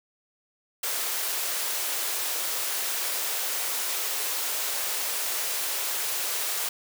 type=high-pass noise; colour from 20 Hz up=white; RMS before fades=-29 dBFS; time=0.83-6.69 s; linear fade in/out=5 ms; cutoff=380 Hz; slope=24 dB/octave; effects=none